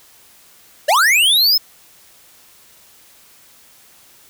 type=linear sweep; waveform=square; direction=up; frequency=530 to 5274 Hz; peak=-11 dBFS; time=0.88-1.58 s; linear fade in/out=10 ms; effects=white hiss -48 dBFS RMS until 4.29 s